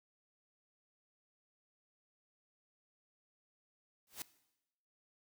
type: noise with exponential growth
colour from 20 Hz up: white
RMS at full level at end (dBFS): -39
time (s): 4.07-4.22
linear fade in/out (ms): 1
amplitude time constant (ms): 32
effects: noise-tail reverb RT60 0.9 s tail -18 dB re dry